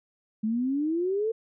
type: exponential sweep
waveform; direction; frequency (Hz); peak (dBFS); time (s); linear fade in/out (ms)
sine; up; 211.6 to 458.2; -24; 0.43-1.32; 10
effects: none